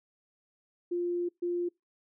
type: tone bursts at uneven times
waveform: sine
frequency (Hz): 349.9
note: F4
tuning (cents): +3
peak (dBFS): -28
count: 2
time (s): 0.91-1.29 / 1.42-1.69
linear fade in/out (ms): 10
effects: noise-tail reverb RT60 0.2 s tail -26 dB re dry